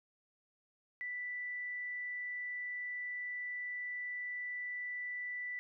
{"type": "tone", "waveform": "sine", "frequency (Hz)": 1975.5, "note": "B6", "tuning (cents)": 0, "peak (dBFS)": -38, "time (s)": [1.01, 5.59], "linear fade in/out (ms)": 0, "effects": []}